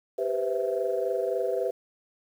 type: chord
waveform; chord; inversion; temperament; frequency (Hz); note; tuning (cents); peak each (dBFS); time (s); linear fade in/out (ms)
sine; C major seventh; second; equal with one note detuned; 392 / 493.9 / 517.5 / 659.3; G4 / B4 / C5 / E5; 0 / 0 / -19 / 0; -30 / -29 / -31 / -31; 0.18-1.71; 10
effects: tanh soft clip ceiling -15 dBFS + 9-bit